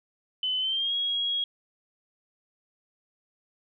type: tone with pitch glide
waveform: sine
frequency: 3027 to 3301 Hz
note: F#7 to G#7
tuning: +39 to -11 cents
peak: -25 dBFS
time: 0.43-1.44 s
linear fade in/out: 2 ms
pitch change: +150 cents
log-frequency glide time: 0.59-0.94 s
effects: none